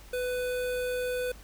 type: tone with notch filter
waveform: square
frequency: 498.5 Hz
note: B4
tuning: 16 cents sharp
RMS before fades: -31 dBFS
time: 0.13-1.32 s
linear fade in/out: 5 ms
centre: 5600 Hz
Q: 1.8
effects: added 50 Hz sine -48 dBFS peak until 1.43 s + pink hiss -53 dBFS RMS until 1.43 s